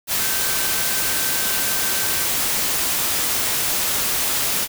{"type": "tone in noise", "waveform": "sine", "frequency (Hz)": 1547, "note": "G6", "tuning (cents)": -23, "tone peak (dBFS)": -32, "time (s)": [0.17, 2.28], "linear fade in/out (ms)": 50, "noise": "white", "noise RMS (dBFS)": -21, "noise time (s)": [0.07, 4.68], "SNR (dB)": -14, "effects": []}